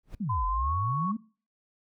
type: noise with exponential growth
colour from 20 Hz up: brown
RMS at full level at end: -36 dBFS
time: 0.03-0.15 s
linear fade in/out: 5 ms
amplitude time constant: 25 ms
type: exponential two-way sweep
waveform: sine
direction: down then up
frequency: 233.1 to 44.14 to 233.1 Hz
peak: -28 dBFS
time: 0.2-1.17 s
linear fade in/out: 10 ms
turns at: 0.46 s
type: tone with pitch glide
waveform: sine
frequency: 1018 to 1110.1 Hz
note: C6 to C#6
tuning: -48 to +2 cents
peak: -28 dBFS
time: 0.29-1.12 s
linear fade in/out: 10 ms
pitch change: +150 cents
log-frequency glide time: 0.45-0.74 s
effects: noise-tail reverb RT60 0.4 s tail -21 dB re dry